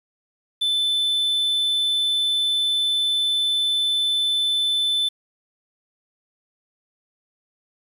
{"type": "tone", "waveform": "triangle", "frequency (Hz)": 3520, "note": "A7", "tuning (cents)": 0, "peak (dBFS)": -17, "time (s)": [0.61, 5.09], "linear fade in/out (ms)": 10, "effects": ["resampled to 32000 Hz", "8-bit"]}